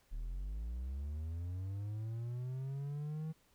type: linear sweep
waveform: triangle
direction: up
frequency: 35.68 to 160 Hz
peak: -36 dBFS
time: 0.11-3.33 s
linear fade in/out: 20 ms
effects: pink hiss -71 dBFS RMS until 3.54 s